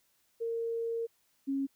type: tone pair in turn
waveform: sine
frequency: 460.2 / 273.6 Hz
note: A#4 / C#4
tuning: -22 / -23 cents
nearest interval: major sixth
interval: 901 cents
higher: first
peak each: -31 / -29 dBFS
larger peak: second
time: 0.4-1.07 / 1.47-1.67 s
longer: first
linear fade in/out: 20 ms
effects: white hiss -72 dBFS RMS until 1.75 s